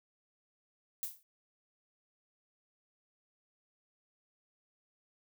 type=noise with exponential decay; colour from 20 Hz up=violet; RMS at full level=-34 dBFS; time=1.03-1.23 s; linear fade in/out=0 ms; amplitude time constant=43 ms; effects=none